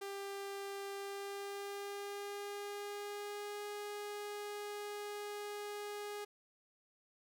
sawtooth tone with pitch glide, 396.8 to 413.2 Hz, G4 to G#4, +21 to -9 cents, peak -38 dBFS, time 0.01-6.25 s, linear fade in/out 10 ms, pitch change +70 cents, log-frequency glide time 0.94-3.64 s, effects none

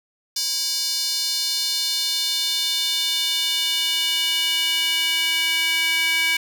square tone with high-pass filter sweep, 326.1 Hz, E4, 19 cents flat, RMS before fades -22 dBFS, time 0.36-6.37 s, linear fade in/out 5 ms, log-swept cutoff 5000 to 2300 Hz, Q 3.2, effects none

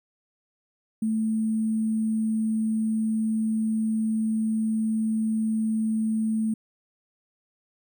sine tone with sample-and-hold, 220.3 Hz, A3, 2 cents sharp, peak -22 dBFS, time 1.02-6.54 s, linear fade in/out 5 ms, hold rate 8820 Hz, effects none

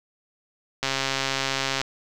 click train, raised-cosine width 0.2 ms, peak -7 dBFS, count 134, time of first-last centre 0.83-1.815 s, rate 135 Hz, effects none

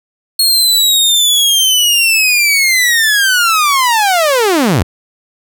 sawtooth linear sweep, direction down, 4308 to 66 Hz, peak -5 dBFS, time 0.39-4.83 s, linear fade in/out 5 ms, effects none

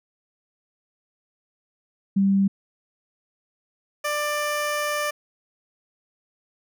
sine / 15% pulse tone pair in turn, 196 / 592.6 Hz, G3 / D5, 0 / +15 cents, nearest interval octave + perfect fifth, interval 1915 cents, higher second, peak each -16 / -17 dBFS, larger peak first, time 2.16-2.48 / 4.04-5.11 s, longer second, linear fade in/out 10 ms, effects none

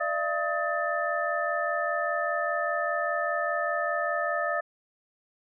sine tone cluster, 594 / 679 / 1266 / 1772 Hz, D5 / F5 / D#6 / A6, +20 / -49 / +30 / +12 cents, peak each -31 dBFS, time 0-4.61 s, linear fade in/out 10 ms, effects none

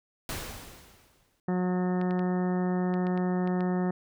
pink noise with exponential decay, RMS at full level -33 dBFS, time 0.29-1.4 s, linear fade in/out 2 ms, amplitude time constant 240 ms
harmonic tone, 181.5 Hz, F#3, 33 cents flat, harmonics 1 / 2 / 3 / 4 / 5 / 6 / 7 / 8 / 9 / 10, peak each -26 / -32 / -40 / -38 / -43 / -48 / -46 / -52 / -53 / -46 dBFS, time 1.48-3.91 s, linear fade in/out 5 ms
clicks, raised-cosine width 0.3 ms, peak -27 dBFS, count 8, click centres 2.014 / 2.109 / 2.193 / 2.94 / 3.069 / 3.176 / 3.475 / 3.607 s
effects none

